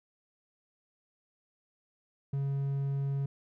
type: tone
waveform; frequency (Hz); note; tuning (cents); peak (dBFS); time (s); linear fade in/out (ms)
triangle; 138.59; C#3; 0; -27; 2.33-3.26; 5
effects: none